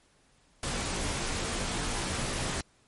pink noise with comb filter, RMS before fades -32 dBFS, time 0.63-2.61 s, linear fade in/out 2 ms, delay 19 ms, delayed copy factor -0.65, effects pink hiss -65 dBFS RMS until 2.87 s + MP3 48 kbps

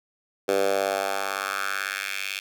10% pulse tone with high-pass filter sweep, 98 Hz, G2, in tune, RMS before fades -27 dBFS, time 0.48-2.4 s, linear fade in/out 10 ms, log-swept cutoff 440 to 2700 Hz, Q 2.5, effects none

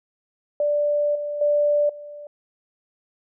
sine tone with level steps, 587.3 Hz, D5, in tune, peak -18 / -25 / -16 / -35 dBFS, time 0.6-2.27 s, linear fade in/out 2 ms, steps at 1.15 / 1.41 / 1.89 s, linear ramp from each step 5 ms, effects none

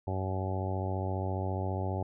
harmonic tone, 94.7 Hz, F#2, 41 cents sharp, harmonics 1 / 2 / 3 / 4 / 5 / 6 / 7 / 8 / 9, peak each -32 / -41 / -42 / -40 / -45 / -42 / -43 / -42 / -42 dBFS, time 0.07-2.03 s, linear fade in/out 5 ms, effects none

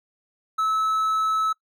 triangle tone, 1300 Hz, E6, 24 cents flat, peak -18 dBFS, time 0.58-1.53 s, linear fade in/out 10 ms, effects noise-tail reverb RT60 0.1 s tail -23 dB re dry

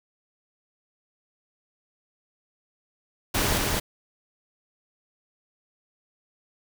pink noise with echo, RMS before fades -24 dBFS, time 3.34-3.58 s, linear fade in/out 10 ms, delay 220 ms, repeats 1, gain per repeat -2 dB, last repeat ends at 3.8 s, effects none

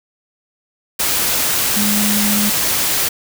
sine tone in noise, 207.7 Hz, G#3, in tune, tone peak -17 dBFS, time 1.76-2.5 s, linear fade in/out 10 ms, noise white, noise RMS -17 dBFS, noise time 0.99-3.09 s, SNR -3 dB, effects none

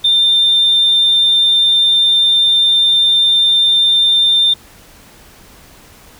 sine tone, 3595 Hz, A7, 36 cents sharp, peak -7 dBFS, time 0.04-4.54 s, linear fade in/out 10 ms, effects tanh soft clip ceiling -4 dBFS + pink hiss -42 dBFS RMS until 6.19 s

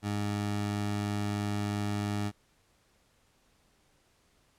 20% pulse tone, 103 Hz, G#2, 14 cents flat, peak -25 dBFS, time 0.02-2.32 s, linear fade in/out 50 ms, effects pink hiss -68 dBFS RMS until 4.58 s + low-pass 11000 Hz 12 dB/octave

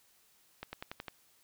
accelerating click train, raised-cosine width 0.3 ms, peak -24 dBFS, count 6, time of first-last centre 0.63-1.082 s, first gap 100 ms, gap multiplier 0.95, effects white hiss -67 dBFS RMS until 1.43 s

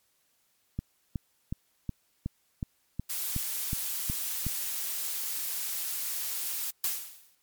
click train, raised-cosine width 5 ms, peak -19 dBFS, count 11, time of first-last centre 0.79-4.466 s, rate 2.72 Hz
blue noise, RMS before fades -33 dBFS, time 3.09-6.71 s, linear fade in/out 10 ms
blue noise with exponential decay, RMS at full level -26 dBFS, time 6.84-7.35 s, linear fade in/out 2 ms, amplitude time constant 110 ms
effects white hiss -71 dBFS RMS until 7.42 s + MP3 96 kbps

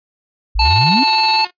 sine exponential sweep, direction up, 46.25 to 293.7 Hz, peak -14 dBFS, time 0.55-1.04 s, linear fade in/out 10 ms
harmonic tone, 880 Hz, A5, in tune, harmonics 1 / 3 / 5, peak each -14 / -19 / -16 dBFS, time 0.59-1.45 s, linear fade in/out 5 ms
sine tone with vibrato, 4000 Hz, B7, 21 cents sharp, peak -24 dBFS, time 0.59-1.42 s, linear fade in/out 10 ms, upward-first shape sine, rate 5.2 Hz, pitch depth 55 cents each way
5% pulse tone with tremolo, 359.5 Hz, F#4, 50 cents flat, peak -15 dBFS, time 0.6-1.51 s, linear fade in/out 50 ms, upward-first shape square, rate 19 Hz, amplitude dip 55%
effects noise-tail reverb RT60 0.1 s tail -21 dB re dry + resampled to 11025 Hz

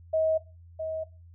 sine tone with echo, 636 Hz, D#5, 38 cents sharp, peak -22 dBFS, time 0.13-0.38 s, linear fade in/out 10 ms, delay 660 ms, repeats 1, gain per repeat -8 dB, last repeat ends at 1.04 s, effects noise-tail reverb RT60 0.3 s tail -18 dB re dry + added 85 Hz sine -48 dBFS peak until 1.34 s

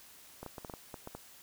clicks, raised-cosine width 1 ms, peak -28 dBFS, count 9, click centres 0.43 / 0.463 / 0.582 / 0.648 / 0.698 / 0.738 / 0.942 / 1.074 / 1.15 s, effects white hiss -56 dBFS RMS until 1.42 s

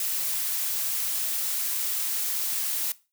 blue noise, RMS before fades -28 dBFS, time 0-2.92 s, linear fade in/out 2 ms, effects noise-tail reverb RT60 0.3 s tail -19 dB re dry

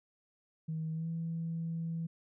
sine tone with pitch glide, 159.3 to 165.01 Hz, D#3 to E3, +41 to +2 cents, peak -33 dBFS, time 0.68-2.07 s, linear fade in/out 10 ms, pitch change +61 cents, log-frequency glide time 0.93-1.08 s, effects tanh soft clip ceiling -29 dBFS

